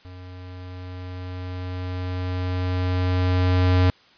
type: tone with level ramp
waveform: square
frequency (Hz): 91.1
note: F#2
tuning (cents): -26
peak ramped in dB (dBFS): -39 to -15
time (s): 0.05-3.9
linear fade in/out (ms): 0
effects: white hiss -54 dBFS RMS until 4.17 s + resampled to 11025 Hz